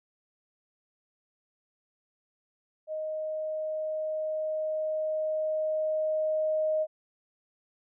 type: tone with level ramp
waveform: sine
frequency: 623 Hz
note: D#5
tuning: 2 cents sharp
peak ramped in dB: -31 to -24 dBFS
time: 2.87-6.87 s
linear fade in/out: 50 ms
effects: none